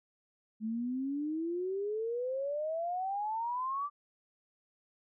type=exponential sweep; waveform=sine; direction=up; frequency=214.1 to 1181 Hz; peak=-32 dBFS; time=0.6-3.9 s; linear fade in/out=50 ms; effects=none